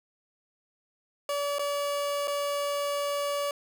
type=tone with dropouts; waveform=30% pulse; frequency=573 Hz; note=D5; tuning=43 cents flat; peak=-25 dBFS; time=1.29-3.51 s; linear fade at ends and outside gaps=2 ms; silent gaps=1.585-1.593 / 2.274-2.279 s; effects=none